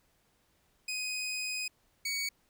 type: tone pair in turn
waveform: 20% pulse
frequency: 2502 / 2244 Hz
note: D#7 / C#7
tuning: +9 / +21 cents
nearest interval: major second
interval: 188 cents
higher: first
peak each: -29 / -27 dBFS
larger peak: second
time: 0.88-1.68 / 2.05-2.29 s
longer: first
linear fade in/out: 5 ms
effects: pink hiss -71 dBFS RMS until 2.49 s